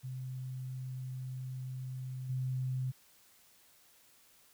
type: tone with level steps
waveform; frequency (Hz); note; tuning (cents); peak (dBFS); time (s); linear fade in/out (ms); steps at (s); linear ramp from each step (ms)
sine; 129.1; C3; -23; -38 / -32; 0.03-2.92; 20; 2.29; 10
effects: white hiss -64 dBFS RMS until 4.53 s